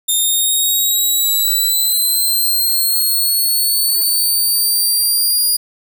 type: linear sweep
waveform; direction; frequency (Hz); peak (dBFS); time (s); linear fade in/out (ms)
5% pulse; up; 3634 to 4850; -6; 0.08-5.57; 10
effects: 7-bit